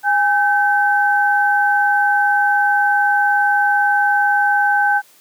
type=tone pair together; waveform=sine; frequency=818.5 / 1541 Hz; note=G#5 / G6; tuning=-25 / -30 cents; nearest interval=major seventh; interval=1095 cents; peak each=-15 dBFS; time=0.03-5.02 s; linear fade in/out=50 ms; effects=white hiss -50 dBFS RMS until 5.2 s + high-pass 150 Hz 12 dB/octave